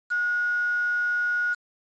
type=tone with quantisation; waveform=sine; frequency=1448 Hz; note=F#6; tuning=38 cents flat; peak=-22 dBFS; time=0.1-1.55 s; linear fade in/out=20 ms; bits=7; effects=resampled to 16000 Hz